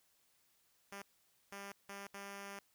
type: tone bursts at uneven times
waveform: 5% pulse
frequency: 199.1 Hz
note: G3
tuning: 27 cents sharp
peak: -35 dBFS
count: 4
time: 0.92-1.02 / 1.52-1.72 / 1.89-2.07 / 2.14-2.59 s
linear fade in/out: 2 ms
effects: white hiss -74 dBFS RMS until 2.74 s